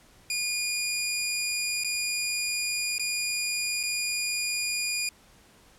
15% pulse tone with dropouts, 2435 Hz, D#7, 38 cents flat, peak -20 dBFS, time 0.3-5.09 s, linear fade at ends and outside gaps 2 ms, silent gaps 1.837-1.845 / 2.982-2.995 / 3.831-3.835 s, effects pink hiss -57 dBFS RMS until 5.78 s + low-pass 12000 Hz 12 dB/octave

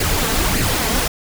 pink noise with flanger, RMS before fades -18 dBFS, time 0-1.08 s, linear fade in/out 5 ms, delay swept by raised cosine 0.42 to 4.52 ms, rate 1.7 Hz, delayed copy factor +0.55, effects none

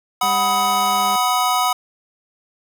square chord, B major, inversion second, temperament equal with one note detuned, 740 / 987.8 / 1261.9 Hz, F#5 / B5 / D#6, 0 / 0 / +24 cents, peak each -21 dBFS, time 0.21-1.73 s, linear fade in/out 5 ms
sawtooth tone with pitch glide, 199.4 to 200.9 Hz, G3 to G3, +30 to +43 cents, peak -26 dBFS, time 0.23-1.16 s, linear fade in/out 0 ms, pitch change +13 cents, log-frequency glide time 0.42-0.64 s
effects none

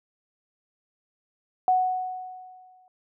sine tone with exponential decay, 740 Hz, F#5, in tune, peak -16 dBFS, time 1.68-2.88 s, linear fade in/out 1 ms, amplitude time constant 260 ms, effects none

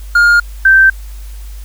triangle / sine tone pair in turn, 1416 / 1557.8 Hz, F6 / G6, +23 / -11 cents, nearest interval major second, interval 166 cents, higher second, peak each -3 dBFS, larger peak neither, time 0.15-0.4 / 0.65-0.9 s, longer neither, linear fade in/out 5 ms, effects added 50 Hz sine -25 dBFS peak until 1.64 s + white hiss -42 dBFS RMS until 1.64 s

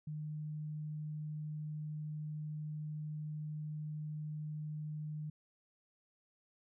sine tone, 152.2 Hz, D#3, 38 cents flat, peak -39 dBFS, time 0.07-5.3 s, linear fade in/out 5 ms, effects none

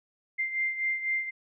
sine beating tone pair, 2093 / 2097 Hz, C7 / C7, 0 / +3 cents, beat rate 4 Hz, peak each -28 / -34 dBFS, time 0.38-1.31 s, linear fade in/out 20 ms, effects none

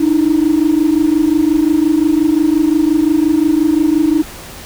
sine tone pair together, 297.1 / 322.8 Hz, D4 / E4, +20 / -36 cents, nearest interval minor second, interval 144 cents, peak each -11 dBFS, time 0-4.23 s, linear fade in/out 10 ms, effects tanh soft clip ceiling -4 dBFS + pink hiss -32 dBFS RMS until 4.65 s

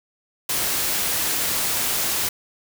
white noise, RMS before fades -23 dBFS, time 0.49-2.29 s, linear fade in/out 5 ms, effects none

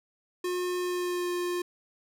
square tone with pitch glide, 359.5 to 354.1 Hz, F#4 to F4, -50 to +24 cents, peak -29 dBFS, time 0.44-1.62 s, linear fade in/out 5 ms, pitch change -26 cents, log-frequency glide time 0.77-1.31 s, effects none

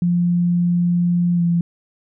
sine tone with pitch glide, 174.61 to 171.21 Hz, F3 to F3, 0 to -34 cents, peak -14 dBFS, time 0.02-1.61 s, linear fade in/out 2 ms, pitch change -34 cents, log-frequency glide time 1.35-1.42 s, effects none

